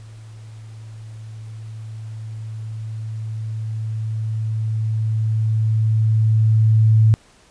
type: tone with level ramp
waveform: sine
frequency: 110 Hz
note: A2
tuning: in tune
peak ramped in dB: -37 to -9 dBFS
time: 0-7.14 s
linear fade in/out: 0 ms
effects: pink hiss -52 dBFS RMS until 7.5 s + resampled to 22050 Hz